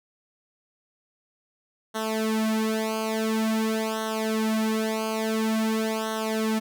sawtooth tone with flanger, 220 Hz, A3, in tune, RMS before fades -26 dBFS, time 1.94-6.6 s, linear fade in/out 20 ms, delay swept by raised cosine 0.41 to 4.01 ms, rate 0.48 Hz, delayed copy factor -1, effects none

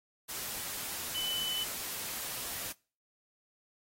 sine tone in noise, 3006 Hz, F#7, 27 cents sharp, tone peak -32 dBFS, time 1.14-1.65 s, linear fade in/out 20 ms, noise white, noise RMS -39 dBFS, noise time 0.28-2.73 s, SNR +4 dB, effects noise-tail reverb RT60 0.4 s tail -25 dB re dry + AAC 48 kbps

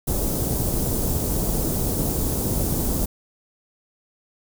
pink band-stop noise, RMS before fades -23 dBFS, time 0.07-3.06 s, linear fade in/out 10 ms, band 500 to 9200 Hz, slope 12 dB/octave, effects none

